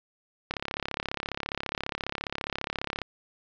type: click train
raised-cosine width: 0.3 ms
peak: -14 dBFS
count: 88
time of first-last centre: 0.51-3.017 s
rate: 34.7 Hz
effects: resampled to 16000 Hz + 7-bit